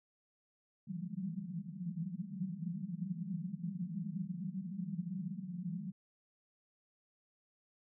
white band-pass noise, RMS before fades -41 dBFS, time 0.87-5.92 s, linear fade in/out 10 ms, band 160 to 200 Hz, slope 96 dB/octave, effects none

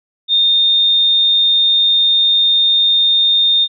sine tone, 3649 Hz, A#7, 38 cents flat, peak -9 dBFS, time 0.28-3.68 s, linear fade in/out 50 ms, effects none

